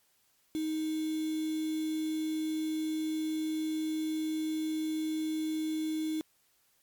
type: tone with quantisation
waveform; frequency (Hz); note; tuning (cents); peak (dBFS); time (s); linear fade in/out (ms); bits
sine; 313.3; D#4; +12; -30; 0.55-6.21; 0; 7
effects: white hiss -70 dBFS RMS until 6.82 s + MP3 96 kbps